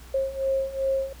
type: beating tone pair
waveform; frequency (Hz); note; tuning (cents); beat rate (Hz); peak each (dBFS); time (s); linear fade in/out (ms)
sine; 536 / 538.6; C5 / C#5; +42 / -50; 2.6; -28 / -25; 0.14-1.13; 5
effects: added 60 Hz sine -43 dBFS peak until 1.2 s + pink hiss -50 dBFS RMS until 1.2 s